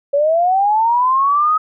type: linear sweep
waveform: sine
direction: up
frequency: 554 to 1272 Hz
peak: -11 dBFS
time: 0.13-1.58 s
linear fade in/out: 10 ms
effects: none